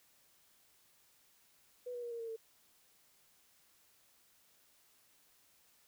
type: tone with pitch steps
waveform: sine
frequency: 493.9 / 484.6 / 475.4 / 466.4 / 457.6 / 449 Hz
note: B4 / B4 / A#4 / A#4 / A#4 / A4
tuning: 0 / -33 / +34 / +1 / -32 / +35 cents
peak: -40 dBFS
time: 1.86-2.364 s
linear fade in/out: 10 ms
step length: 84 ms
effects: white hiss -69 dBFS RMS until 5.87 s